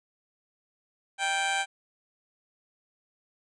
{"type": "tone with amplitude modulation", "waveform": "15% pulse", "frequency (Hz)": 784, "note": "G5", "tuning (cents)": 0, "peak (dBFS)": -17, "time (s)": [1.18, 1.66], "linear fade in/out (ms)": 50, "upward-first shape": "sine", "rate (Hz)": 170, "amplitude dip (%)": 50, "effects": ["resampled to 24000 Hz"]}